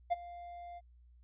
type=tone with ADSR envelope; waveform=triangle; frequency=698.5 Hz; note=F5; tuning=in tune; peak=-24 dBFS; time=0.1-0.81 s; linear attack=23 ms; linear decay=24 ms; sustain=-19 dB; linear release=37 ms; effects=added 60 Hz sine -58 dBFS peak until 1.23 s + resampled to 8000 Hz